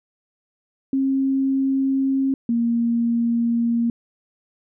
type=tone pair in turn; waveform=sine; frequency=269 / 233.9 Hz; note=C4 / A#3; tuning=+48 / +6 cents; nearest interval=major second; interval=242 cents; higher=first; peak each=-17 dBFS; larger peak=neither; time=0.93-2.34 / 2.49-3.9 s; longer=neither; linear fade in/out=2 ms; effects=none

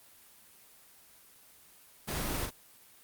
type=noise with echo; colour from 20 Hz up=pink; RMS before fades=-35 dBFS; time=2.07-2.47 s; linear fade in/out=20 ms; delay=40 ms; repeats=1; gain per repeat=-5 dB; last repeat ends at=2.51 s; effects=white hiss -58 dBFS RMS until 3.03 s + Opus 24 kbps

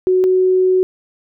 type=tone pair in turn; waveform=sine; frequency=370 / 371.3 Hz; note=F#4 / F#4; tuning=0 / +6 cents; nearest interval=unison; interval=6 cents; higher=second; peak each=-10 dBFS; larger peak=neither; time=0.07-0.24 / 0.24-0.83 s; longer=second; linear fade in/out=0 ms; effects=none

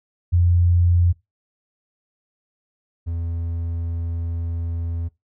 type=tone pair in turn; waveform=sine / triangle; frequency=87.31 / 84.12 Hz; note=F2 / E2; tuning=0 / +36 cents; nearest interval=minor second; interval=64 cents; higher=first; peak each=-13 / -21 dBFS; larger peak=first; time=0.32-1.13 / 3.06-5.09 s; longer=second; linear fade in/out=20 ms; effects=noise-tail reverb RT60 0.2 s tail -21 dB re dry

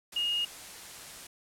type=tone in noise; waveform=sine; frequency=2857 Hz; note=F7; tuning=39 cents sharp; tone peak=-27 dBFS; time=0.16-0.45 s; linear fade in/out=5 ms; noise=white; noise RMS=-45 dBFS; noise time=0.12-1.27 s; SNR=+15 dB; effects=low-pass 11000 Hz 12 dB/octave

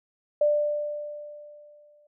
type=tone with exponential decay; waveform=sine; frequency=592 Hz; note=D5; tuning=14 cents sharp; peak=-17 dBFS; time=0.41-2.07 s; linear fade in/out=5 ms; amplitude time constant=360 ms; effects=none

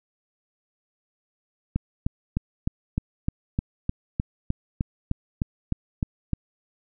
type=click train; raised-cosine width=5 ms; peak=-11 dBFS; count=16; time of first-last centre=1.76-6.333 s; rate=3.28 Hz; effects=none

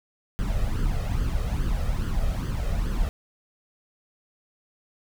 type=noise with flanger; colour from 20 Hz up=brown; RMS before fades=-25 dBFS; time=0.39-3.09 s; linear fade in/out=0 ms; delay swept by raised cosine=0.63 to 1.63 ms; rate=2.4 Hz; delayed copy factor=+0.65; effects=none

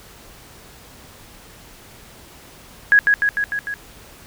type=tone with echo; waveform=sine; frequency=1661.2 Hz; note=G#6; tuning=in tune; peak=-8 dBFS; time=2.92-2.99 s; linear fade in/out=0 ms; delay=150 ms; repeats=5; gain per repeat=-3 dB; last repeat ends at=3.74 s; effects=pink hiss -44 dBFS RMS until 4.26 s

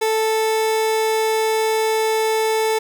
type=tone; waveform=30% pulse; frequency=440.1 Hz; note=A4; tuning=in tune; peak=-14 dBFS; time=0.01-2.79 s; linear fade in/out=10 ms; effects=none

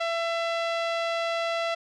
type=tone with low-pass filter; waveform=sawtooth; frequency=670 Hz; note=E5; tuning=28 cents sharp; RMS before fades=-28 dBFS; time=0-1.75 s; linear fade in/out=10 ms; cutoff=3700 Hz; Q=1.2; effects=none

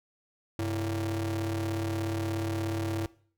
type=ring-modulated tone; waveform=45% pulse; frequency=116.7 Hz; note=A#2; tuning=2 cents sharp; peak=-26 dBFS; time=0.59-3.06 s; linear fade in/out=0 ms; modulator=215 Hz; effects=noise-tail reverb RT60 0.5 s tail -20 dB re dry

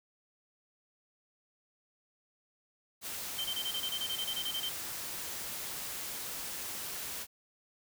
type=noise; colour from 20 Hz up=white; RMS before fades=-40 dBFS; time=3.01-7.27 s; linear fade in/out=50 ms
type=tone bursts; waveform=sine; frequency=3121 Hz; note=G7; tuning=8 cents flat; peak=-33 dBFS; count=15; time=3.38-4.693 s; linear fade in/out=10 ms; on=67 ms; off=22 ms
effects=none

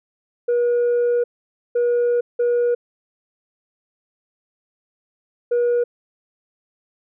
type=tone bursts at uneven times; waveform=sine; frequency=480.9 Hz; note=B4; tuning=46 cents flat; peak=-13 dBFS; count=4; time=0.48-1.24 / 1.75-2.21 / 2.39-2.75 / 5.51-5.84 s; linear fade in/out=10 ms; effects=tanh soft clip ceiling -14 dBFS

